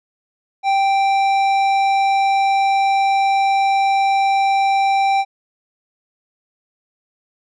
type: tone with tanh clipping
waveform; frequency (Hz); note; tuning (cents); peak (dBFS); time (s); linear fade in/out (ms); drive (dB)
triangle; 784; G5; 0; -15; 0.63-5.25; 50; 16
effects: none